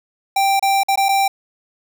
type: tone with dropouts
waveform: square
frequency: 785 Hz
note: G5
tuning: 2 cents sharp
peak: -14 dBFS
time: 0.36-1.28 s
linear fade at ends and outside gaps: 5 ms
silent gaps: 0.596-0.625 / 0.834-0.884 / 0.958-0.974 / 1.086-1.089 s
effects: none